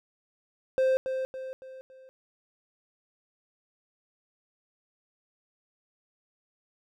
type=tone with echo; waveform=triangle; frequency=523 Hz; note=C5; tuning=1 cent flat; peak=-19 dBFS; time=0.78-0.97 s; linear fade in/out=0 ms; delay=280 ms; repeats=4; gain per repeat=-7 dB; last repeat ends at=2.09 s; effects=none